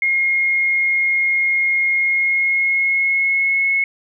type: tone with pitch glide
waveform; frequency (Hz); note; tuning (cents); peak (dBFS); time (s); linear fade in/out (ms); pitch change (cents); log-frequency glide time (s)
sine; 2145 to 2184; C7 to C#7; +42 to -26; -14; 0.02-3.84; 2; +32; 1.93-3.7
effects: none